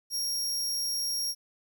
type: tone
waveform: sawtooth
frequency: 5588 Hz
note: F8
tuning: in tune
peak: -26 dBFS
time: 0.1-1.35 s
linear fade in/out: 50 ms
effects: 11-bit